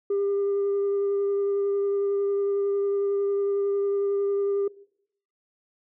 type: tone with vibrato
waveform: sine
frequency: 400 Hz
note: G4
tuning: 35 cents sharp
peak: -20 dBFS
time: 0.1-4.68 s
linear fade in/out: 5 ms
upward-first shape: triangle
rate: 11 Hz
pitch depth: 13 cents each way
effects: noise-tail reverb RT60 0.7 s tail -21 dB re dry + tanh soft clip ceiling -20 dBFS